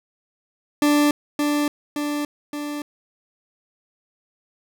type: tone with echo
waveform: 40% pulse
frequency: 293.7 Hz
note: D4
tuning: in tune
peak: -14 dBFS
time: 0.82-1.11 s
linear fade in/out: 2 ms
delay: 570 ms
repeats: 3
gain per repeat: -4 dB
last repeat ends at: 2.82 s
effects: none